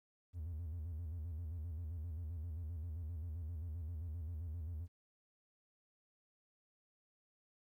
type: tone with vibrato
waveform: triangle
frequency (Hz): 81.8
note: E2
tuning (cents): -13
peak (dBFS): -38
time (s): 0.33-4.88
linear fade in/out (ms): 50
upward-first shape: square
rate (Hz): 7.6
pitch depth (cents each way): 110
effects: tanh soft clip ceiling -35 dBFS + 13-bit